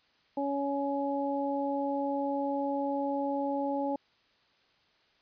harmonic tone, 280 Hz, C#4, 18 cents sharp, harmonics 1 / 2 / 3, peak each -32 / -33 / -34 dBFS, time 0.37-3.96 s, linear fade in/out 5 ms, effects white hiss -67 dBFS RMS until 5.21 s + resampled to 11025 Hz

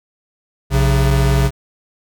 square tone pair together, 60.2 / 135.14 Hz, B1 / C#3, -44 / -44 cents, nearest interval octave + major second, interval 1400 cents, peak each -15 dBFS, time 0.7-1.51 s, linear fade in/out 50 ms, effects none

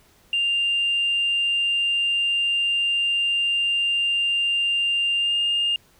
sine tone with pitch glide, 2794 to 2818 Hz, F7 to F7, 0 to +15 cents, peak -18 dBFS, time 0.33-5.76 s, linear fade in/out 2 ms, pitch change +15 cents, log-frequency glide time 5.18-5.35 s, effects tanh soft clip ceiling -15 dBFS + pink hiss -57 dBFS RMS until 5.99 s

